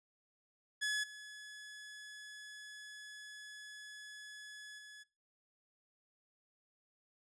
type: tone with level steps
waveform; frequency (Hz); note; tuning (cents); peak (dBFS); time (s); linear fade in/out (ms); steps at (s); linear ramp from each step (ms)
sawtooth; 1700; G#6; +40; -30 / -45 / -48; 0.81-5.04; 20; 1.03 / 4.78; 10
effects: noise-tail reverb RT60 0.3 s tail -22 dB re dry + resampled to 22050 Hz